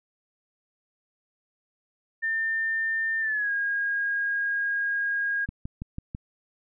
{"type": "tone with pitch glide", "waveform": "sine", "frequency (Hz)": [1800, 1631.6], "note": ["A6", "G#6"], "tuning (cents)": [39, -31], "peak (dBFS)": -24, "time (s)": [2.22, 5.46], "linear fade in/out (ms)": 20, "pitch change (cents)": -170, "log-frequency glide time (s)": [3.2, 3.51]}
{"type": "click train", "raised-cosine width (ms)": 5, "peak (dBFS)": -21, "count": 5, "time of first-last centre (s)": [5.49, 6.149], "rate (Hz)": 6.07}
{"effects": []}